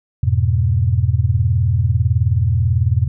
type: chord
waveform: sine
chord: F diminished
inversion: none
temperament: equal with one note detuned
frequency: 85.26 / 103.83 / 123.47 Hz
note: F2 / Ab2 / Cb3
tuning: -41 / 0 / 0 cents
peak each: -17 dBFS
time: 0.23-3.08 s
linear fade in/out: 5 ms
effects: none